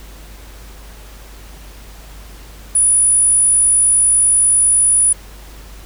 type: tone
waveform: sine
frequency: 9850 Hz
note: D#9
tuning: 19 cents flat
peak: -9 dBFS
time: 2.75-5.13 s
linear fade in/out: 5 ms
effects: added 50 Hz sine -35 dBFS peak until 5.85 s + pink hiss -41 dBFS RMS until 5.85 s